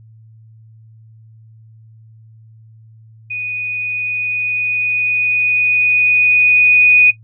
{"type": "tone with level ramp", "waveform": "sine", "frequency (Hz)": 2478, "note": "D#7", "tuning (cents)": -8, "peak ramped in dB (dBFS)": [-20, -5], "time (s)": [3.3, 7.11], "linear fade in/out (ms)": 10, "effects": ["noise-tail reverb RT60 0.1 s tail -17 dB re dry", "added 111 Hz sine -40 dBFS peak until 7.23 s"]}